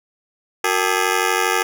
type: ring-modulated tone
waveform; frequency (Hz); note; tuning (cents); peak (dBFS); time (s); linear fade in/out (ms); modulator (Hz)
10% pulse; 414.6; G#4; -3; -5; 0.64-1.63; 5; 46.2
effects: none